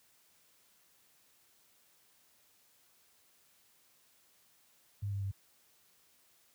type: tone with pitch steps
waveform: sine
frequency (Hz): 101.1 / 99.36 / 97.66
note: G#2 / G2 / G2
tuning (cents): -46 / +24 / -6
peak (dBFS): -33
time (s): 5.02-5.314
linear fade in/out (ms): 10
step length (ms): 98
effects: white hiss -68 dBFS RMS until 6.54 s + high-pass 60 Hz 12 dB/octave